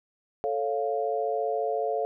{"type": "chord", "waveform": "sine", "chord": "A augmented", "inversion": "none", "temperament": "equal", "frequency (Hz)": [440, 554.4, 698.5], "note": ["A4", "C#5", "E#5"], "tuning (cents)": [0, 0, 0], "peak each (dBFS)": [-29, -31, -29], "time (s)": [0.44, 2.05], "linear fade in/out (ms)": 0, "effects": []}